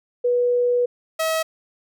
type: tone pair in turn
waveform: sine / sawtooth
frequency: 488.3 / 642.2 Hz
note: B4 / E5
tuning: -20 / -45 cents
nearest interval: perfect fourth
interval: 475 cents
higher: second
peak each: -16 dBFS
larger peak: neither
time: 0.24-0.86 / 1.19-1.43 s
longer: first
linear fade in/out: 10 ms
effects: none